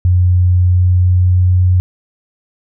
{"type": "tone with pitch glide", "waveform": "sine", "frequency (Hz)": [90, 90.99], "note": ["F#2", "F#2"], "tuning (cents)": [-47, -28], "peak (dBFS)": -7, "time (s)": [0.05, 1.8], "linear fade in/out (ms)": 0, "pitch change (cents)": 19, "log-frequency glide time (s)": [0.46, 1.64], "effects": []}